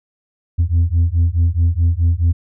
sine beating tone pair, 82.41 / 87.11 Hz, E2 / F2, 0 / -4 cents, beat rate 4.7 Hz, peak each -13 dBFS, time 0.58-2.33 s, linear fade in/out 20 ms, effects tanh soft clip ceiling -9 dBFS

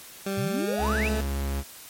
20% pulse tone with pitch glide, 196 to 216.2 Hz, G3 to A3, 0 to -30 cents, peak -22 dBFS, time 0.26-1.21 s, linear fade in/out 5 ms, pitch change +170 cents, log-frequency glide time 0.56-0.91 s
sine exponential sweep, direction up, 104.2 to 2794 Hz, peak -27 dBFS, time 0.37-1.09 s, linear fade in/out 10 ms
45% pulse tone, 69 Hz, C#2, 7 cents flat, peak -26 dBFS, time 0.78-1.64 s, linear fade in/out 50 ms
effects white hiss -45 dBFS RMS until 1.89 s + MP3 64 kbps

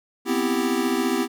square chord, C major seventh, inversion third, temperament equal, 246.9 / 261.6 / 329.6 / 392 Hz, B3 / C4 / E4 / G4, 0 / 0 / 0 / 0 cents, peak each -27 dBFS, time 0.25-1.28 s, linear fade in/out 50 ms, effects none

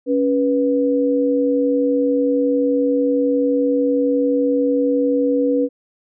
sine tone pair together, 278.2 / 489.4 Hz, C#4 / B4, +6 / -16 cents, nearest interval minor seventh, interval 978 cents, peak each -17 dBFS, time 0.06-5.69 s, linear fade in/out 50 ms, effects none

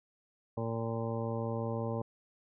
harmonic tone, 114.3 Hz, A#2, 34 cents flat, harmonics 1 / 2 / 3 / 4 / 5 / 7 / 8 / 9, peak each -36 / -39 / -44 / -39 / -40 / -45 / -48 / -47 dBFS, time 0.57-2.02 s, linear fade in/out 5 ms, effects none

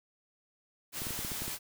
white noise, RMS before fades -38 dBFS, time 0.92-1.59 s, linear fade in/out 50 ms
clicks, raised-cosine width 3 ms, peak -28 dBFS, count 8, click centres 1.019 / 1.069 / 1.107 / 1.191 / 1.249 / 1.318 / 1.42 / 1.48 s
effects none

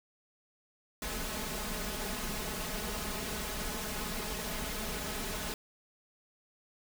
pink noise with comb filter, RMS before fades -37 dBFS, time 1.02-5.54 s, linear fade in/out 2 ms, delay 4.7 ms, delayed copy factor +0.8, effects none

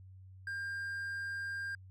triangle tone, 1600 Hz, G6, 35 cents sharp, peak -35 dBFS, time 0.47-1.75 s, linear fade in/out 2 ms, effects added 94 Hz sine -51 dBFS peak until 1.9 s

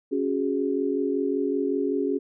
sine chord, C# suspended fourth, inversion none, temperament equal, 277.2 / 370 / 415.3 Hz, C#4 / F#4 / G#4, 0 / 0 / 0 cents, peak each -26 / -28 / -27 dBFS, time 0.11-2.19 s, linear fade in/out 20 ms, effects none

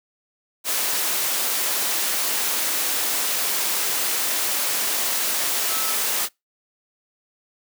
sine tone in noise, 1302 Hz, E6, 22 cents flat, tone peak -31 dBFS, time 5.67-5.96 s, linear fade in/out 50 ms, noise white, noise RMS -23 dBFS, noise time 0.64-6.29 s, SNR -11 dB, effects noise-tail reverb RT60 0.2 s tail -25 dB re dry + high-pass 300 Hz 12 dB/octave

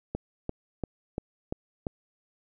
click train, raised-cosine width 2 ms, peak -17 dBFS, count 6, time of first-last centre 0.15-1.868 s, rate 2.91 Hz, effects none

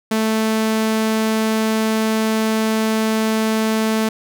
sawtooth tone, 219.9 Hz, A3, 1 cent flat, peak -12 dBFS, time 0.11-4.09 s, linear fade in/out 5 ms, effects none

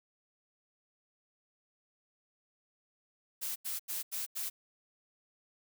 blue noise bursts, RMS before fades -37 dBFS, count 5, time 3.41-4.5 s, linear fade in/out 20 ms, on 150 ms, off 85 ms, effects none

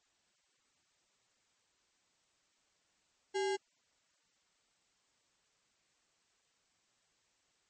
sine tone with sample-and-hold, 387.9 Hz, G4, 18 cents flat, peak -31 dBFS, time 3.34-3.57 s, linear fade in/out 20 ms, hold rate 1225 Hz, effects white hiss -75 dBFS RMS until 7.69 s + MP3 32 kbps

